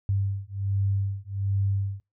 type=beating tone pair; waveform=sine; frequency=98 / 99.3 Hz; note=G2 / G2; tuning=0 / +23 cents; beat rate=1.3 Hz; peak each=-27 dBFS; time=0.09-2 s; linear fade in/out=0 ms; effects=noise-tail reverb RT60 0.2 s tail -24 dB re dry